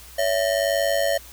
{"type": "ring-modulated tone", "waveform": "square", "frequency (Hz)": 614, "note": "D#5", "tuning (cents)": -23, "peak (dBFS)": -17, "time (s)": [0.18, 1.18], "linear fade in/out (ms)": 10, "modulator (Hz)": 50.6, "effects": ["added 60 Hz sine -46 dBFS peak until 1.32 s", "white hiss -45 dBFS RMS until 1.32 s"]}